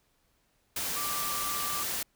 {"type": "tone in noise", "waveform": "sine", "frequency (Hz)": 1174.7, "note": "D6", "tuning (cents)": 0, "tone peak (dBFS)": -35, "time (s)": [0.96, 1.83], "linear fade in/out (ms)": 5, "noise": "white", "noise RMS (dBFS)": -33, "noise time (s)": [0.76, 2.03], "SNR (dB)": -5, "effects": ["pink hiss -71 dBFS RMS until 2.15 s"]}